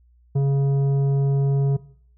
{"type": "tone with tanh clipping", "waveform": "sine", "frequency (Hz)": 138.59, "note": "C#3", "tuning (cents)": 0, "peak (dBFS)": -18, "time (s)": [0.35, 1.77], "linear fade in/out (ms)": 10, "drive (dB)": 9, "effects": ["noise-tail reverb RT60 0.6 s tail -19 dB re dry", "added 60 Hz sine -53 dBFS peak until 2.17 s"]}